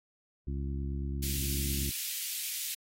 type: harmonic tone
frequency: 69 Hz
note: C#2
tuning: 7 cents flat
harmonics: 1 / 2 / 3 / 4 / 5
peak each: -33 / -39 / -43 / -45 / -47 dBFS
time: 0.47-1.9 s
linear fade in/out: 5 ms
type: high-pass noise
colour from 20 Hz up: white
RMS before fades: -36 dBFS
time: 1.22-2.75 s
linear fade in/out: 10 ms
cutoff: 2300 Hz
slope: 24 dB/octave
effects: AAC 48 kbps